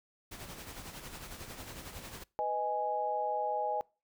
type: noise with tremolo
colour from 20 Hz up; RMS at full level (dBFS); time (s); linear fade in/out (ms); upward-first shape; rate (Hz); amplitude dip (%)
pink; -44; 0.31-2.24; 10; sine; 11; 50
type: chord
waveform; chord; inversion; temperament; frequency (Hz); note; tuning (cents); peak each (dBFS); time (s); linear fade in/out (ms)
sine; G# minor; first; just; 498.4 / 623 / 830.6; B4 / D#5 / G#5; +16 / +2 / 0; -38 / -36 / -32; 2.39-3.81; 0
effects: noise-tail reverb RT60 0.3 s tail -24 dB re dry